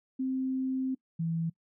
sine tone pair in turn, 261.6 / 164.8 Hz, C4 / E3, 0 / 0 cents, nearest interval minor sixth, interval 800 cents, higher first, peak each -28 dBFS, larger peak neither, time 0.19-0.95 / 1.19-1.5 s, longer first, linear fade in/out 10 ms, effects noise-tail reverb RT60 0.1 s tail -23 dB re dry

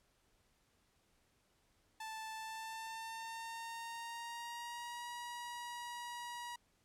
sawtooth tone with pitch glide, 880 to 959.6 Hz, A5 to A#5, 0 to +50 cents, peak -40 dBFS, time 2-6.56 s, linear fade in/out 5 ms, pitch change +150 cents, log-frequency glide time 2.34-5.09 s, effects pink hiss -75 dBFS RMS until 6.84 s + low-pass 12000 Hz 12 dB/octave

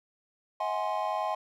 triangle chord, Ab dominant seventh, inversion second, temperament equal with one note detuned, 638.3 / 740 / 830.6 / 1046.5 Hz, Eb5 / Gb5 / Ab5 / C6, +44 / 0 / 0 / 0 cents, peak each -32 / -33 / -31 / -32 dBFS, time 0.6-1.35 s, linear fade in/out 5 ms, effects none

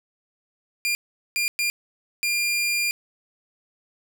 sawtooth tone bursts at uneven times, 2400 Hz, D7, 37 cents sharp, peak -18 dBFS, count 4, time 0.85-0.95 / 1.36-1.48 / 1.59-1.7 / 2.23-2.91 s, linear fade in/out 0 ms, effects none

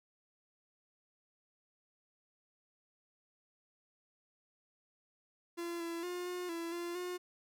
45% pulse tone with pitch steps, 342.2 / 336.4 / 356.3 / 358.7 / 335.3 / 345.6 / 359 Hz, F4 / E4 / F4 / F4 / E4 / F4 / F4, -35 / +35 / +35 / +46 / +30 / -18 / +48 cents, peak -38 dBFS, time 5.57-7.18 s, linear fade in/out 20 ms, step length 230 ms, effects none

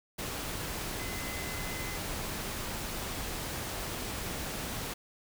sine tone in noise, 2043 Hz, C7, 42 cents flat, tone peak -43 dBFS, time 0.99-1.97 s, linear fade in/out 10 ms, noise pink, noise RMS -37 dBFS, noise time 0.18-4.94 s, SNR -9 dB, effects none

